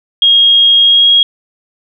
sine tone with pitch glide, 3263 to 3286 Hz, G#7 to G#7, -31 to -19 cents, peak -4 dBFS, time 0.22-1.23 s, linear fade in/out 2 ms, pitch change +12 cents, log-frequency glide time 0.81-1.09 s, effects none

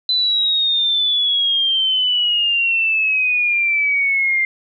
sine exponential sweep, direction down, 4028 to 2096 Hz, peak -14 dBFS, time 0.09-4.45 s, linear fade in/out 2 ms, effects none

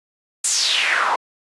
pink noise with band-pass filter sweep, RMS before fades -19 dBFS, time 0.44-1.16 s, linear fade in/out 5 ms, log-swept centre 8600 to 860 Hz, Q 3.6, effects high-pass 400 Hz 12 dB/octave + resampled to 24000 Hz

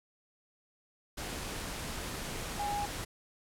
sine tone in noise, 821 Hz, G#5, 20 cents flat, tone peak -32 dBFS, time 2.59-2.86 s, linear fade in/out 10 ms, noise pink, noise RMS -39 dBFS, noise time 1.17-3.05 s, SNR +4 dB, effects low-pass 12000 Hz 12 dB/octave

